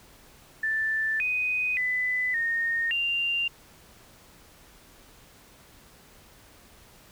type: tone with pitch steps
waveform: sine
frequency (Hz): 1765 / 2497 / 2001 / 1844 / 2784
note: A6 / D#7 / B6 / A#6 / F7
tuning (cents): +5 / +6 / +22 / -19 / -6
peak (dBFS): -24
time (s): 0.63-3.48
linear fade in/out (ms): 5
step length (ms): 570
effects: pink hiss -54 dBFS RMS until 7.11 s